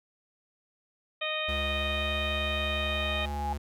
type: harmonic tone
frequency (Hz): 619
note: D#5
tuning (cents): -9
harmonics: 1 / 2 / 3 / 4 / 5 / 6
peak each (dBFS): -35 / -38 / -38 / -34 / -37 / -37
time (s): 1.21-3.26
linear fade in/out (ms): 10
type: tone with pitch glide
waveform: square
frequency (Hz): 70.8 to 72.2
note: C#2 to D2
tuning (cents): +37 to -29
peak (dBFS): -33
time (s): 1.48-3.58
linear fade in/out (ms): 10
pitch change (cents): +34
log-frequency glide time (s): 1.77-2.07
type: tone with exponential growth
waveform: sine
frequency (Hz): 830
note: G#5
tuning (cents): -1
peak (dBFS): -28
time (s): 2.56-3.53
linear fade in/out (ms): 2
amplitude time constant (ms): 210
effects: none